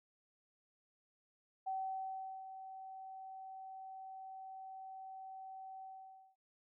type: tone with ADSR envelope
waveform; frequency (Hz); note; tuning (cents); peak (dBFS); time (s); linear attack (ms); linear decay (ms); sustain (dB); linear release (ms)
sine; 764; G5; -45; -36; 1.66-6.36; 16; 760; -11; 530
effects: none